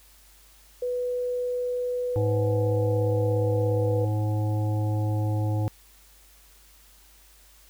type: tone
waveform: sine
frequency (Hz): 493.9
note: B4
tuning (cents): 0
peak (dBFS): -25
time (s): 0.82-4.05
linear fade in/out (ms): 5
type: harmonic tone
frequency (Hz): 106.2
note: G#2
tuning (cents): +39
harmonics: 1 / 3 / 5 / 7 / 8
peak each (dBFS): -23 / -33 / -37 / -40 / -41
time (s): 2.16-5.68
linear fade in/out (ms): 0
effects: added 50 Hz sine -56 dBFS peak until 7.69 s + white hiss -56 dBFS RMS until 7.69 s